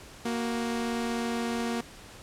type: tone pair together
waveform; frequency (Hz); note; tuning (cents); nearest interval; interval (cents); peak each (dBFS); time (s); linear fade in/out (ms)
sawtooth; 233.8 / 371.2; A#3 / F#4; +5 / +6; minor sixth; 801; -25 / -33; 0.25-1.81; 5
effects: pink hiss -48 dBFS RMS until 2.22 s + low-pass 10000 Hz 12 dB/octave